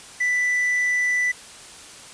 triangle tone, 1982 Hz, B6, 6 cents sharp, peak -17 dBFS, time 0.2-1.32 s, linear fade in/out 10 ms, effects white hiss -42 dBFS RMS until 2.13 s + resampled to 22050 Hz

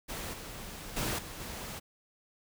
pink noise with level steps, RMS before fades -39 / -44 / -33 / -44 / -41 dBFS, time 0.08-1.8 s, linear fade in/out 20 ms, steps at 0.33 / 0.96 / 1.18 / 1.39 s, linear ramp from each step 10 ms, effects none

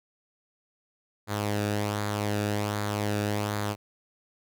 sawtooth tone with flanger, 103.83 Hz, G#2, in tune, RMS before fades -29 dBFS, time 1.27-3.76 s, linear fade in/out 50 ms, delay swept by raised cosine 0.35 to 0.97 ms, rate 1.3 Hz, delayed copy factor -0.5, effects none

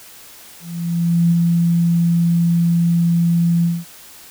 sine tone with ADSR envelope, 170 Hz, F3, 46 cents flat, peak -10 dBFS, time 0.6-3.85 s, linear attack 710 ms, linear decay 24 ms, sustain -2 dB, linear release 210 ms, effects white hiss -41 dBFS RMS until 4.3 s

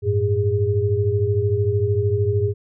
sine tone cluster, 96.2 / 109.4 / 408.8 Hz, G2 / A2 / G#4, -32 / -9 / -27 cents, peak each -21 dBFS, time 0.02-2.54 s, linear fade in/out 50 ms, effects none

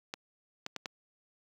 clicks, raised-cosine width 0.2 ms, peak -19 dBFS, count 4, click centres 0.139 / 0.664 / 0.763 / 0.858 s, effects high-pass 150 Hz 12 dB/octave + 10-bit

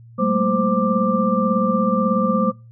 sine tone cluster, 191 / 212.7 / 229.2 / 520 / 1181 Hz, G3 / G#3 / A#3 / C5 / D6, -45 / +42 / -29 / -11 / +9 cents, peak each -22 dBFS, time 0.18-2.52 s, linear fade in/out 20 ms, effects noise-tail reverb RT60 0.3 s tail -24 dB re dry + added 116 Hz sine -41 dBFS peak until 2.71 s

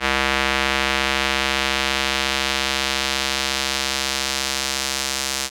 square tone with band-pass filter sweep, 67.2 Hz, C2, 47 cents sharp, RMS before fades -22 dBFS, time 0-5.5 s, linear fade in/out 50 ms, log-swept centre 2200 to 6200 Hz, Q 1, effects none

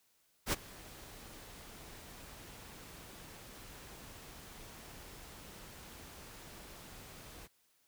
pink noise with ADSR envelope, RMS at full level -30 dBFS, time 0.46-7.48 s, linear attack 65 ms, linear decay 26 ms, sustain -22 dB, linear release 30 ms, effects white hiss -73 dBFS RMS until 7.87 s

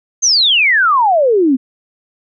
sine exponential sweep, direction down, 6510 to 246.9 Hz, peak -8 dBFS, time 0.22-1.57 s, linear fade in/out 20 ms, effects none

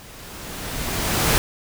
pink noise with level ramp, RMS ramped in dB -43 to -17 dBFS, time 0-1.38 s, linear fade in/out 0 ms, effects none

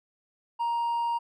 sine tone with hard clipping, 938 Hz, A#5, 11 cents sharp, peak -26 dBFS, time 0.59-1.19 s, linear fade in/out 20 ms, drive 2 dB, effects none

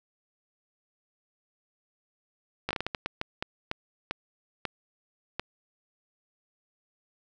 slowing click train, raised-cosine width 0.3 ms, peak -14 dBFS, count 14, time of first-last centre 2.69-5.396 s, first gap 17 ms, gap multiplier 1.37, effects none

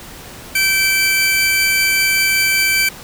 sawtooth tone pair together, 1549.7 / 2322 Hz, G6 / D7, -20 / -20 cents, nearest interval perfect fifth, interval 700 cents, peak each -17 / -10 dBFS, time 0.55-2.89 s, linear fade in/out 5 ms, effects pink hiss -35 dBFS RMS until 3.03 s

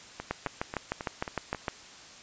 two click trains, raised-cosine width 0.5 ms, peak -20 / -14 dBFS, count 6 / 10, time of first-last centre 0.2-1.548 / 0.31-1.682 s, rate 3.71 / 6.56 Hz, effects white hiss -49 dBFS RMS until 2.22 s + resampled to 16000 Hz

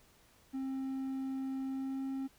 triangle tone with pitch glide, 266.2 to 268.1 Hz, C4 to C4, +30 to +42 cents, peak -33 dBFS, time 0.53-2.28 s, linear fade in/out 20 ms, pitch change +12 cents, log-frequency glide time 1.66-2.02 s, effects pink hiss -65 dBFS RMS until 2.38 s

